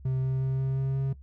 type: tone with pitch steps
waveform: triangle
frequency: 130.81 / 131.72 / 132.64 / 133.56 / 134.49 / 135.42 Hz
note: C3 / C3 / C3 / C3 / C3 / C#3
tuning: 0 / +12 / +24 / +36 / +48 / -40 cents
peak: -23 dBFS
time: 0.05-1.13 s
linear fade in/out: 5 ms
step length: 180 ms
effects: noise-tail reverb RT60 0.1 s tail -17 dB re dry + added 68 Hz sine -45 dBFS peak until 1.22 s